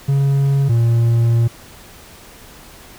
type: tone pair in turn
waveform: triangle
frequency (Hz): 138.59 / 116.55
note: C#3 / A#2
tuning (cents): 0 / 0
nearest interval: minor third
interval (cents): 300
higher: first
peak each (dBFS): -10 / -9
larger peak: second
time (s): 0.08-0.69 / 0.69-1.48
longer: second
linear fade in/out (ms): 10
effects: pink hiss -41 dBFS RMS until 2.98 s